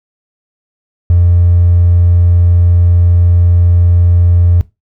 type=tone with hard clipping; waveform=triangle; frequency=87.31 Hz; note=F2; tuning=in tune; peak=-5 dBFS; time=1.1-4.61 s; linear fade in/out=0 ms; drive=3 dB; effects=noise-tail reverb RT60 0.2 s tail -17 dB re dry